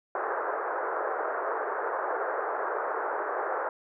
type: band-pass noise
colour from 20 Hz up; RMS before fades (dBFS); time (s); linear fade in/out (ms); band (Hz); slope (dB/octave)
pink; -31; 0.15-3.69; 2; 400 to 1600; 48
effects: none